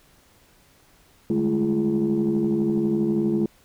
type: tone cluster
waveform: sine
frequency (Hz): 150.9 / 202.4 / 214.6 / 340.3 / 415.4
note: D3 / G#3 / A3 / F4 / G#4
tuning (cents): +47 / -44 / -43 / -45 / 0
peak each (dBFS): -30 / -29 / -22 / -22 / -30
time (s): 1.3-3.46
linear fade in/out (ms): 2
effects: tanh soft clip ceiling -13 dBFS + pink hiss -57 dBFS RMS until 3.64 s